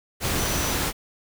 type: tone in noise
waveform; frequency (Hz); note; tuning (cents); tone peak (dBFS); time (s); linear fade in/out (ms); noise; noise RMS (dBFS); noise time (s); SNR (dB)
sine; 5930; F#8; +3; -33; 0.35-0.77; 50; pink; -25; 0.2-0.93; -11
effects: none